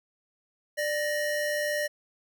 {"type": "tone pair together", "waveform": "square", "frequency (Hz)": [592.3, 1878], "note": ["D5", "A#6"], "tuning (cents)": [15, 12], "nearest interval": "octave + minor sixth", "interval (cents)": 1997, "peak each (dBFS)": [-29, -32], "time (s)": [0.77, 1.88], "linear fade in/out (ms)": 20, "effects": []}